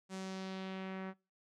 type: tone with low-pass filter sweep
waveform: sawtooth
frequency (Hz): 189.7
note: F#3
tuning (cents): +43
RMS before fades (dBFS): -43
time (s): 0.09-1.14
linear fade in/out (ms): 50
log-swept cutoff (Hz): 8200 to 1700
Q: 1.5
effects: noise-tail reverb RT60 0.3 s tail -24 dB re dry